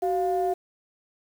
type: tone pair together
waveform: sine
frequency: 375.7 / 701 Hz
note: F#4 / F5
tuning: +26 / +6 cents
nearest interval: major seventh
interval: 1080 cents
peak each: -24 dBFS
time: 0.02-0.54 s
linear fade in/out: 10 ms
effects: tanh soft clip ceiling -16 dBFS + 8-bit